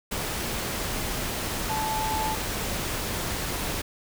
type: tone in noise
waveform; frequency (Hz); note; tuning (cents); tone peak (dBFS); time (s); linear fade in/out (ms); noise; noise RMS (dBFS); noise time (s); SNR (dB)
sine; 872; A5; -16; -27; 1.69-2.35; 10; pink; -30; 0.11-3.82; 0
effects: none